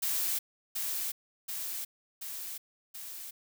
blue noise with echo, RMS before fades -31 dBFS, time 0.02-0.39 s, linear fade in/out 10 ms, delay 730 ms, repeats 4, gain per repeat -3 dB, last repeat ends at 3.31 s, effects none

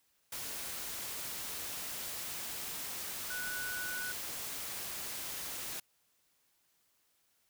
sine tone in noise, 1480 Hz, F#6, in tune, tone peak -38 dBFS, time 3.3-4.12 s, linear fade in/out 5 ms, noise white, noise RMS -41 dBFS, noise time 0.32-5.8 s, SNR 0 dB, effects white hiss -74 dBFS RMS until 7.49 s

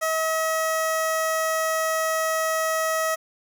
15% pulse tone with notch filter, 640 Hz, D#5, 49 cents sharp, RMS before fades -24 dBFS, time 0.01-3.16 s, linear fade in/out 20 ms, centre 2800 Hz, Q 1.8, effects none

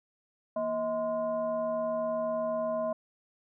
sine tone with frequency modulation, 636 Hz, D#5, 38 cents sharp, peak -28 dBFS, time 0.56-2.93 s, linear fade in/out 5 ms, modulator 400 Hz, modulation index 0.65, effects none

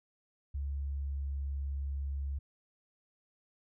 sine tone with pitch glide, 70.1 to 69.46 Hz, C#2 to C#2, +20 to +4 cents, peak -33 dBFS, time 0.54-2.39 s, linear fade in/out 10 ms, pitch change -16 cents, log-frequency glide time 0.65-1.29 s, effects none

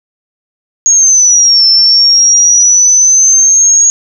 sine exponential two-way sweep, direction down then up, 6645 to 5330 to 6645 Hz, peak -3 dBFS, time 0.86-3.9 s, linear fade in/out 0 ms, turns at 1.67 s, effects none

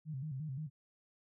sine tone with vibrato, 143 Hz, D3, 46 cents flat, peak -38 dBFS, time 0.05-0.7 s, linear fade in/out 50 ms, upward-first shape square, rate 5.7 Hz, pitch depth 140 cents each way, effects none

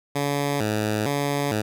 10% pulse tone with vibrato, 123.47 Hz, B2, in tune, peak -14 dBFS, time 0.15-1.62 s, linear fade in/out 10 ms, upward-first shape square, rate 1.1 Hz, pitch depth 250 cents each way, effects none

